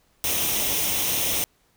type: noise with comb filter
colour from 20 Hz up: white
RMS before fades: -24 dBFS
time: 0.24-1.44 s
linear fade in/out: 0 ms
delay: 0.33 ms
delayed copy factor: +0.55
effects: pink hiss -64 dBFS RMS until 1.76 s